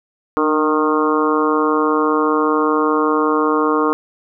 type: harmonic tone with a mistuned harmonic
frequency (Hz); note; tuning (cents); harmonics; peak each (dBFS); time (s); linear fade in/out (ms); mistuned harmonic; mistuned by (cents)
154.2; D#3; -15; 2 / 3 / 4 / 5 / 6 / 7 / 8 / 9; -18 / -18 / -29 / -29 / -26 / -20 / -22 / -28; 0.37-3.93; 0; 2; -29
effects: none